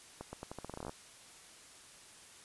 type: accelerating click train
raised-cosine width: 1 ms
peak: -28 dBFS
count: 15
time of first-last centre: 0.21-0.895 s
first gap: 120 ms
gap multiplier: 0.84
effects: white hiss -56 dBFS RMS until 2.44 s + resampled to 24000 Hz